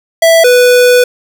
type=tone pair in turn; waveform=square; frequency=659.3 / 493.9 Hz; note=E5 / B4; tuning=0 / 0 cents; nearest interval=perfect fourth; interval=500 cents; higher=first; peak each=-4 dBFS; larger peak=neither; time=0.22-0.44 / 0.44-1.04 s; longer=second; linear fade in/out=5 ms; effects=none